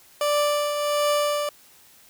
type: tone with tremolo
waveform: 30% pulse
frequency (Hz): 587.3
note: D5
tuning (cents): 0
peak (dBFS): -16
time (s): 0.21-1.49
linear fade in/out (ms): 2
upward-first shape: triangle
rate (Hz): 1.4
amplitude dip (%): 50
effects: white hiss -53 dBFS RMS until 2.09 s